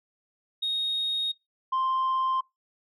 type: tone pair in turn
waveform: sine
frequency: 3732 / 1047.3 Hz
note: A#7 / C6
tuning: +1 / +1 cents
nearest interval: octave + minor seventh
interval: 2200 cents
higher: first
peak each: -24 / -21 dBFS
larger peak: second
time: 0.62-1.32 / 1.72-2.41 s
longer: first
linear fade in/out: 10 ms
effects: noise-tail reverb RT60 0.2 s tail -25 dB re dry + tanh soft clip ceiling -22 dBFS